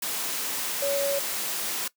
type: tone in noise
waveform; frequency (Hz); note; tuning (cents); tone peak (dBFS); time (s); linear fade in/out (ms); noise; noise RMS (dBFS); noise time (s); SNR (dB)
sine; 561; C#5; +21; -24; 0.82-1.19; 5; white; -30; 0.02-1.88; +3
effects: noise-tail reverb RT60 0.1 s tail -20 dB re dry + high-pass 200 Hz 12 dB/octave